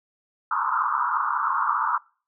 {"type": "band-pass noise", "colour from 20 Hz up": "white", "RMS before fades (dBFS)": -24, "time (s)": [0.51, 1.98], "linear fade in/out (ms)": 5, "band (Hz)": [900, 1400], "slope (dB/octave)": 96, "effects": ["noise-tail reverb RT60 0.4 s tail -25 dB re dry"]}